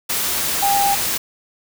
sine tone in noise, 800 Hz, G5, 35 cents sharp, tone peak -15 dBFS, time 0.62-0.95 s, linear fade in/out 10 ms, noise white, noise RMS -21 dBFS, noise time 0.09-1.18 s, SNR +3 dB, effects none

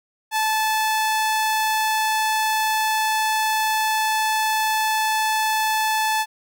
sawtooth tone, 871 Hz, A5, 18 cents flat, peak -15 dBFS, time 0.31-6.26 s, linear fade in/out 50 ms, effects none

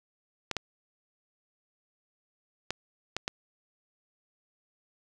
clicks, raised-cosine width 0.2 ms, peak -13 dBFS, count 5, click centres 0.513 / 0.567 / 2.706 / 3.166 / 3.279 s, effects none

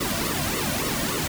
pink noise with flanger, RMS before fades -26 dBFS, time 0-1.28 s, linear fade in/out 10 ms, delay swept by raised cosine 1.2 to 2.4 ms, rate 3.5 Hz, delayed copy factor -0.85, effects none

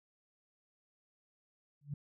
sine tone with exponential growth, 144.1 Hz, D3, 33 cents flat, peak -33 dBFS, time 1.81-1.94 s, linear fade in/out 5 ms, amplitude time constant 28 ms, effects none

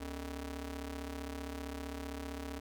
sawtooth ring-modulated tone, 174.61 Hz, F3, in tune, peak -33 dBFS, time 0-2.6 s, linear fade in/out 10 ms, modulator 105 Hz, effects none

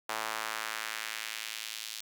sawtooth tone with high-pass filter sweep, 110 Hz, A2, in tune, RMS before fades -38 dBFS, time 0.09-2.01 s, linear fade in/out 5 ms, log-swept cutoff 900 to 3800 Hz, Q 1.2, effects none

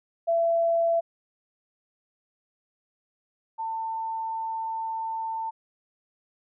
sine tone pair in turn, 671 / 895.7 Hz, E5 / A5, +31 / +31 cents, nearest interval perfect fourth, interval 500 cents, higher second, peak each -20 / -28 dBFS, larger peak first, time 0.27-1.01 / 3.58-5.51 s, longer second, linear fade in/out 20 ms, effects none

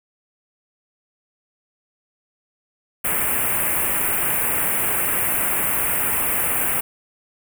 white band-stop noise, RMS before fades -21 dBFS, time 3.04-6.81 s, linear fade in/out 10 ms, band 2700 to 8800 Hz, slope 48 dB/octave, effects none

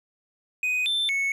triangle tone with pitch steps, 2498 / 3549 / 2206 Hz, D#7 / A7 / C#7, +6 / +14 / -9 cents, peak -21 dBFS, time 0.63-1.32 s, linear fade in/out 2 ms, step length 230 ms, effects none

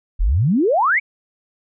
sine exponential sweep, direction up, 35.75 to 2349 Hz, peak -13 dBFS, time 0.19-1 s, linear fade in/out 20 ms, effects none

